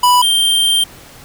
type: tone pair in turn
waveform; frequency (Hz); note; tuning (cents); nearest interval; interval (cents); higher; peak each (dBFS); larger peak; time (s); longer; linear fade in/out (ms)
square; 987.8 / 3162; B5 / G7; 0 / +14; octave + minor sixth; 2014; second; -8 / -11; first; 0.03-0.22 / 0.22-0.84; second; 5
effects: pink hiss -39 dBFS RMS until 1.24 s